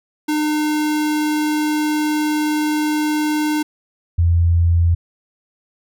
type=tone pair in turn; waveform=square / sine; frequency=303.2 / 85.08 Hz; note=D#4 / F2; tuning=-45 / -45 cents; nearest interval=octave + minor seventh; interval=2200 cents; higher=first; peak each=-17 / -11 dBFS; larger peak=second; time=0.28-3.63 / 4.18-4.95 s; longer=first; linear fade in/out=10 ms; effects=none